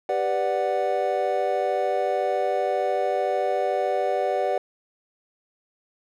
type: chord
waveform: triangle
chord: G major seventh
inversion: none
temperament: equal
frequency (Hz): 392 / 493.9 / 587.3 / 740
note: G4 / B4 / D5 / F#5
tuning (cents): 0 / 0 / 0 / 0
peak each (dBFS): -27 / -26 / -24 / -24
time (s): 0.09-4.58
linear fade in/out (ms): 2
effects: none